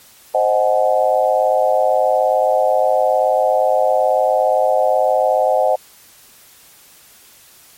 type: chord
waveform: sine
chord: Ab dominant seventh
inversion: first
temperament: equal with one note detuned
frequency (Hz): 523.3 / 622.3 / 740 / 847.6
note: C5 / Eb5 / Gb5 / Ab5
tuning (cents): 0 / 0 / 0 / +35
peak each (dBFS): -17 / -16 / -17 / -22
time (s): 0.34-5.76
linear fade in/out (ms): 10
effects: white hiss -46 dBFS RMS until 7.77 s + MP3 64 kbps